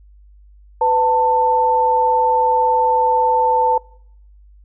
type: tone pair together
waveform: sine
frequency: 500 / 890.9 Hz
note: B4 / A5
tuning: +21 / +21 cents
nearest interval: minor seventh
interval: 1000 cents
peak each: -18 / -13 dBFS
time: 0.81-3.78 s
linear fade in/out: 5 ms
effects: noise-tail reverb RT60 0.7 s tail -24 dB re dry + added 50 Hz sine -43 dBFS peak until 4.64 s